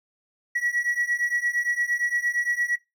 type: beating tone pair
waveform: triangle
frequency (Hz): 1924 / 1932.7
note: B6 / B6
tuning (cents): -46 / -38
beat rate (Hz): 8.7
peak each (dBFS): -25 / -24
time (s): 0.55-2.76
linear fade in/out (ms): 10
effects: noise-tail reverb RT60 0.2 s tail -19 dB re dry